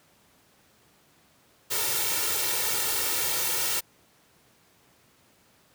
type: noise with comb filter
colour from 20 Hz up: white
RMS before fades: -27 dBFS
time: 1.7-3.81 s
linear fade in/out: 20 ms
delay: 2.2 ms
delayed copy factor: +0.8
effects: pink hiss -61 dBFS RMS until 5.74 s + high-pass 100 Hz 12 dB/octave